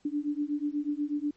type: beating tone pair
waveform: sine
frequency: 289.3 / 297.5 Hz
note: D4 / D4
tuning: -26 / +22 cents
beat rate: 8.2 Hz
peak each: -31 dBFS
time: 0.05-1.31 s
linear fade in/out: 5 ms
effects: pink hiss -67 dBFS RMS until 1.36 s + MP3 32 kbps